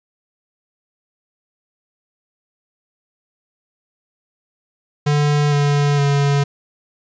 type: tone with pitch steps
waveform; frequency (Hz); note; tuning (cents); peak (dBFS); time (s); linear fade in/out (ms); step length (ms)
square; 146.83 / 144.31 / 141.83; D3 / D3 / C#3; 0 / -30 / +40; -14; 5.06-6.44; 10; 460
effects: resampled to 16000 Hz + 9-bit